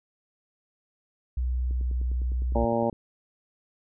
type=tone with pitch glide; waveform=sine; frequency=62.3 to 61.76 Hz; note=B1 to B1; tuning=+16 to +1 cents; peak=-24 dBFS; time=1.37-2.65 s; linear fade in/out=5 ms; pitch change=-15 cents; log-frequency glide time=1.71-1.9 s
type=click train; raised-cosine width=3 ms; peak=-31 dBFS; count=13; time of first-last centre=1.71-2.928 s; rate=9.85 Hz
type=harmonic tone; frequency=116 Hz; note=A#2; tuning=8 cents flat; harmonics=1 / 2 / 3 / 4 / 5 / 6 / 7 / 8; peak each=-35 / -28 / -32 / -31 / -27 / -37 / -31 / -35 dBFS; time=2.55-2.9 s; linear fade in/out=5 ms
effects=none